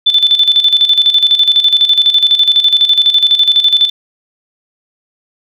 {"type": "tone with tremolo", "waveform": "sine", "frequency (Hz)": 3520, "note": "A7", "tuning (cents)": 0, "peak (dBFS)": -4, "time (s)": [0.06, 3.9], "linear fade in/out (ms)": 10, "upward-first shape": "square", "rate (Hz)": 12, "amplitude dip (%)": 65, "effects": []}